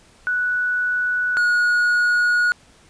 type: tone pair in turn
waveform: sine / triangle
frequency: 1477 / 1450.8 Hz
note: F#6 / F#6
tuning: -3 / -34 cents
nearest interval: unison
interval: 31 cents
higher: first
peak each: -18 / -13 dBFS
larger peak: second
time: 0.27-1.37 / 1.37-2.52 s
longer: second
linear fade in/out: 0 ms
effects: pink hiss -52 dBFS RMS until 2.89 s + resampled to 22050 Hz